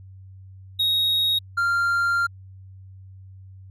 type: tone pair in turn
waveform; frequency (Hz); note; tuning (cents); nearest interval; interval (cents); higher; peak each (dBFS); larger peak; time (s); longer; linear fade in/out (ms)
triangle; 3768 / 1390; A#7 / F6; +18 / -9; octave + perfect fourth; 1727; first; -17; neither; 0.79-1.39 / 1.57-2.27; second; 10
effects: added 95 Hz sine -41 dBFS peak until 3.7 s